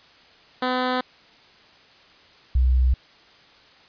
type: tone pair in turn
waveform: 10% pulse / sine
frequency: 253.3 / 63.33 Hz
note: B3 / B1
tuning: +44 / +44 cents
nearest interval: 2 octaves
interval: 2400 cents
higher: first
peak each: -13 / -15 dBFS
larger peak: first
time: 0.62-1.01 / 2.55-2.94 s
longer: neither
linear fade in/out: 5 ms
effects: white hiss -52 dBFS RMS until 3.88 s + resampled to 11025 Hz